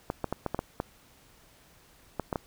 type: clicks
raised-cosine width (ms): 1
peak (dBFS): -15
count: 10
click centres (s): 0.101 / 0.243 / 0.326 / 0.463 / 0.546 / 0.591 / 0.801 / 2.197 / 2.328 / 2.358
effects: pink hiss -59 dBFS RMS until 2.46 s